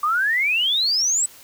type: exponential sweep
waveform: sine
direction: up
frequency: 1165 to 8080 Hz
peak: -17 dBFS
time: 0.03-1.26 s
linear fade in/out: 5 ms
effects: white hiss -46 dBFS RMS until 1.43 s